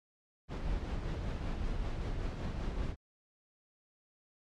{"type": "noise with tremolo", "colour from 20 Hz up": "brown", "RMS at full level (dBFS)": -34, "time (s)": [0.48, 2.96], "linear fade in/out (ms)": 50, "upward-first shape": "triangle", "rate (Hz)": 5.2, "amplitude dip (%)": 40, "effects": ["low-pass 5000 Hz 12 dB/octave", "MP3 64 kbps"]}